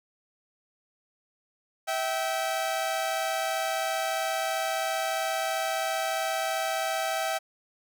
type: tone pair together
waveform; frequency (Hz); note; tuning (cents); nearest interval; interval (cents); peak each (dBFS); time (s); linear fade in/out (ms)
sawtooth; 650 / 773; E5 / G5; -24 / -24; minor third; 300; -26; 1.87-7.39; 20
effects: none